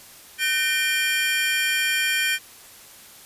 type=tone cluster; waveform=square; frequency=1524 / 1830 / 2388 / 3158 Hz; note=G6 / A#6 / D7 / G7; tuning=-49 / -32 / +28 / +12 cents; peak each=-28 / -27 / -25 / -27 dBFS; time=0.38-2.39 s; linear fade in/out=50 ms; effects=white hiss -46 dBFS RMS until 3.25 s + resampled to 32000 Hz